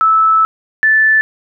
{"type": "tone pair in turn", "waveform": "sine", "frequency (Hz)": [1309, 1753.7], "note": ["E6", "A6"], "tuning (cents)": [-13, -6], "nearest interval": "perfect fourth", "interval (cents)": 507, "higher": "second", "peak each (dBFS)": -7, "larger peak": "neither", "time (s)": [[0.01, 0.45], [0.83, 1.21]], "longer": "first", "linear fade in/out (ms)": 0, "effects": []}